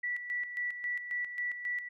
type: tone with tremolo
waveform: sine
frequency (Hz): 1956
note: B6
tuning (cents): -17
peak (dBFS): -31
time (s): 0.03-1.89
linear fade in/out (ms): 10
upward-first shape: square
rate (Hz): 3.7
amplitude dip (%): 60
effects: none